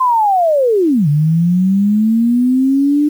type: linear two-way sweep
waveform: sine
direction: down then up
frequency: 1046.5 to 143.2 to 299.5 Hz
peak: -9 dBFS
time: 0-3.09 s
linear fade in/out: 10 ms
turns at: 1.08 s
effects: 7-bit